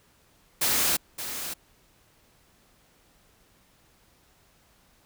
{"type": "noise with echo", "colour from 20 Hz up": "white", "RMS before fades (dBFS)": -24, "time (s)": [0.61, 0.97], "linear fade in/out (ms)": 10, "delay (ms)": 570, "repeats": 1, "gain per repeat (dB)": -10, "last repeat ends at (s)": 1.54, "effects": ["pink hiss -62 dBFS RMS until 5.05 s"]}